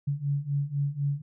sine beating tone pair, 140 / 144 Hz, C#3 / D3, +18 / -34 cents, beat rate 4 Hz, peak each -30 / -28 dBFS, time 0.07-1.22 s, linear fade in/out 10 ms, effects none

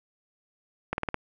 slowing click train, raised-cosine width 0.5 ms, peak -13 dBFS, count 5, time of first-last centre 0.93-1.143 s, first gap 51 ms, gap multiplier 1.03, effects none

